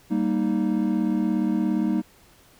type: chord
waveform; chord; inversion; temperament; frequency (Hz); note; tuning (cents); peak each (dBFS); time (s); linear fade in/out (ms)
triangle; Eb major; first; equal; 196 / 233.1 / 311.1; G3 / Bb3 / Eb4; 0 / 0 / 0; -23; 0.1-2.02; 20
effects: pink hiss -55 dBFS RMS until 2.59 s